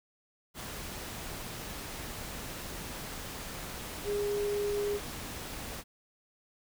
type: tone in noise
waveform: sine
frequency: 410 Hz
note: G#4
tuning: 22 cents flat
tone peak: -29 dBFS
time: 4.04-5 s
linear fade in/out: 50 ms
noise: pink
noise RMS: -41 dBFS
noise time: 0.54-5.84 s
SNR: +9 dB
effects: none